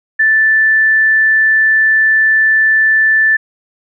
sine tone, 1760 Hz, A6, in tune, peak -7 dBFS, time 0.19-3.37 s, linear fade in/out 10 ms, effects none

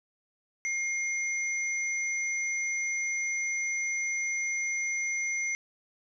sine tone pair together, 2130 / 6005 Hz, C7 / F#8, +30 / +25 cents, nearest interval octave + tritone, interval 1795 cents, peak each -29 / -35 dBFS, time 0.65-5.55 s, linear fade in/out 0 ms, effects none

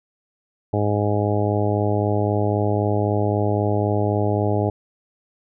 harmonic tone, 103.83 Hz, G#2, in tune, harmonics 1 / 2 / 3 / 4 / 5 / 6 / 7 / 8, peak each -21 / -28 / -26 / -25 / -29 / -27 / -30 / -30 dBFS, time 0.73-4.7 s, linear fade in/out 5 ms, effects none

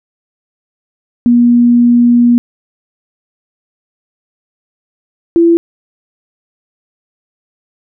sine tone pair in turn, 240 / 337.2 Hz, B3 / E4, -49 / +39 cents, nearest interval tritone, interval 588 cents, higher second, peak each -4 dBFS, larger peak neither, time 1.26-2.38 / 5.36-5.57 s, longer first, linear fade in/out 0 ms, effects none

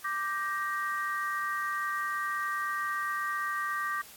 sine chord, G minor, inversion second, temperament just, 1176 / 1568 / 1881.6 Hz, D6 / G6 / Bb6, +2 / 0 / +16 cents, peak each -32 / -36 / -35 dBFS, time 0.04-4.02 s, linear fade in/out 10 ms, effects white hiss -51 dBFS RMS until 4.16 s + AAC 64 kbps

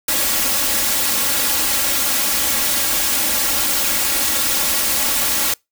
white noise with comb filter, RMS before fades -18 dBFS, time 0.08-5.54 s, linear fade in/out 5 ms, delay 3.6 ms, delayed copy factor +0.75, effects noise-tail reverb RT60 0.2 s tail -26 dB re dry

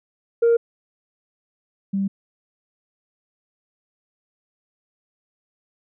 sine tone pair in turn, 466.2 / 196.01 Hz, A#4 / G3, 0 / 0 cents, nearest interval octave + minor third, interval 1500 cents, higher first, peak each -11 / -19 dBFS, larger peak first, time 0.42-0.57 / 1.93-2.08 s, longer neither, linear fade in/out 10 ms, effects tanh soft clip ceiling -11 dBFS

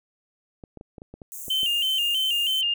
clicks, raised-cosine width 2 ms, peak -27 dBFS, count 9, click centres 0.638 / 0.773 / 0.811 / 0.982 / 1.019 / 1.14 / 1.218 / 1.482 / 1.632 s
white high-pass noise, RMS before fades -37 dBFS, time 1.32-2.61 s, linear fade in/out 0 ms, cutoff 6200 Hz, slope 96 dB/octave
sine tone with vibrato, 2945 Hz, F#7, 9 cents flat, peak -21 dBFS, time 1.5-2.74 s, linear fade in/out 5 ms, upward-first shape square, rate 3.1 Hz, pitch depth 76 cents each way
effects none

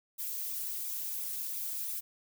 violet noise with flanger, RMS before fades -37 dBFS, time 0.18-2.01 s, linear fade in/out 20 ms, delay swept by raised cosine 0.8 to 4.2 ms, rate 2.9 Hz, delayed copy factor +0.9, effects none

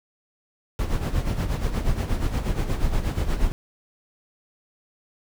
brown noise with tremolo, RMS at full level -21 dBFS, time 0.79-3.52 s, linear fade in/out 0 ms, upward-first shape sine, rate 8.4 Hz, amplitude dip 65%, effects none

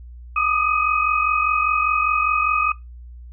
sine tone cluster, 1201 / 1246 / 2529 Hz, D6 / D#6 / D#7, +38 / +2 / +28 cents, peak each -21 dBFS, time 0.36-2.72 s, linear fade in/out 5 ms, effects noise-tail reverb RT60 0.2 s tail -21 dB re dry + added 60 Hz sine -36 dBFS peak until 3.32 s

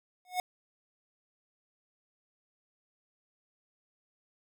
square tone with exponential growth, 729 Hz, F#5, 26 cents flat, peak -26 dBFS, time 0.25-0.4 s, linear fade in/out 1 ms, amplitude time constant 32 ms, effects none

